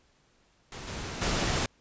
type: noise with level steps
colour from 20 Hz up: pink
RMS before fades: -41 / -37 / -28 dBFS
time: 0.72-1.66 s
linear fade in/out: 2 ms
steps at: 0.87 / 1.21 s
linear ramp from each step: 10 ms
effects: pink hiss -66 dBFS RMS until 1.8 s + resampled to 16000 Hz